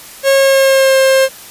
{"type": "tone with pitch glide", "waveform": "45% pulse", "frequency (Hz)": [545, 531.9], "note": ["C#5", "C5"], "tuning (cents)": [-29, 28], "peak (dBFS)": -7, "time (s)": [0.23, 1.29], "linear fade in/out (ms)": 50, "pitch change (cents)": -43, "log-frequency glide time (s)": [0.34, 0.98], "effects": ["white hiss -34 dBFS RMS until 1.5 s", "resampled to 32000 Hz"]}